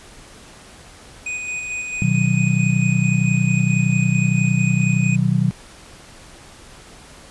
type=tone with tremolo; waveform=square; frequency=2489 Hz; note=D#7; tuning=in tune; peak=-24 dBFS; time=1.26-5.16 s; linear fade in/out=5 ms; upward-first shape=square; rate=4.5 Hz; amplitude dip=30%
type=chord; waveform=sine; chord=B major; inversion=none; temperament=just; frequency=123.47 / 154.34 / 185.21 Hz; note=B2 / D#3 / F#3; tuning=0 / -14 / +2 cents; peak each=-19 dBFS; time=2.02-5.51 s; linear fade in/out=0 ms
effects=pink hiss -43 dBFS RMS until 7.3 s + resampled to 24000 Hz